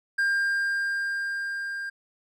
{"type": "tone with level ramp", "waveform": "triangle", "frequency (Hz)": 1600, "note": "G6", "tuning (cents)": 35, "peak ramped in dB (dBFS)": [-19, -29], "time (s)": [0.18, 1.9], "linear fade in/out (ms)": 10, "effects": []}